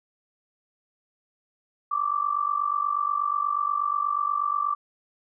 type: tone with amplitude modulation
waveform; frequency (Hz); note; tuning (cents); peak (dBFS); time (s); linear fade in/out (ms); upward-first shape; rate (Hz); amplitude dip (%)
sine; 1168; D6; -10; -19; 1.91-4.75; 10; sine; 48.3; 85
effects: none